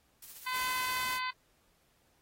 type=noise with tremolo; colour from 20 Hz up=blue; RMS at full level=-47 dBFS; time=0.22-0.85 s; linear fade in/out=5 ms; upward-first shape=sine; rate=15 Hz; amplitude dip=40%
type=harmonic tone; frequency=509 Hz; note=C5; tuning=48 cents flat; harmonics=2 / 3 / 4 / 5 / 6 / 7 / 8 / 9; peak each=-35 / -41 / -39 / -43 / -48 / -47 / -49 / -46 dBFS; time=0.46-1.31 s; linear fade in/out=10 ms
type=noise; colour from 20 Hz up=white; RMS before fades=-41 dBFS; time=0.51-1.2 s; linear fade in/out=50 ms
effects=pink hiss -71 dBFS RMS until 2.21 s + AAC 48 kbps